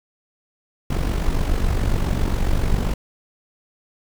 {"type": "noise with amplitude modulation", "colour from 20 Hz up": "brown", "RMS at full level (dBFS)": -17, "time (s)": [0.9, 2.94], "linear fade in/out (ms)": 5, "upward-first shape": "sine", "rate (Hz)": 47.3, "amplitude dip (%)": 60, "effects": []}